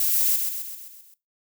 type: noise with echo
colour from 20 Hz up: violet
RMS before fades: -22 dBFS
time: 0-0.36 s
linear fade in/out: 2 ms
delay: 130 ms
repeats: 6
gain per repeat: -5 dB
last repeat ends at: 1.14 s
effects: noise-tail reverb RT60 0.2 s tail -17 dB re dry